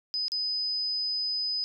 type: tone with dropouts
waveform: sine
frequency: 5010 Hz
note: D#8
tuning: 11 cents sharp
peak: -27 dBFS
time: 0.14-1.64 s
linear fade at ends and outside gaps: 0 ms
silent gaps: 0.282-0.319 s
effects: none